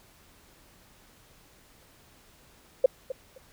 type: tone with echo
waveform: sine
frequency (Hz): 524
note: C5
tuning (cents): +2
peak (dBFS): -13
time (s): 2.84-2.86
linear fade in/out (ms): 5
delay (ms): 260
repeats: 2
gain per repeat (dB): -15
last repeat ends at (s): 3.38
effects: pink hiss -58 dBFS RMS until 3.52 s